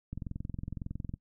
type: click train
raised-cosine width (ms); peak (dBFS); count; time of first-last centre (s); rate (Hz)
5; -25; 23; 0.13-1.139; 21.8
effects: noise-tail reverb RT60 0.1 s tail -21 dB re dry